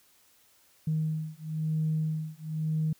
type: beating tone pair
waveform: sine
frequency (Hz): 156.2 / 157.2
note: D#3 / D#3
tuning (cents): +7 / +18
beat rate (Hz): 1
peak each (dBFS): -30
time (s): 0.87-2.93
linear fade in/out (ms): 5
effects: tanh soft clip ceiling -20 dBFS + white hiss -63 dBFS RMS until 2.99 s